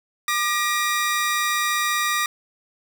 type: tone pair together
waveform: sawtooth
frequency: 1200 / 1904.9 Hz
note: D6 / A#6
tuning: +37 / +37 cents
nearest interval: minor sixth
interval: 800 cents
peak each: -19 / -20 dBFS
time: 0.28-2.26 s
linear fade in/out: 2 ms
effects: none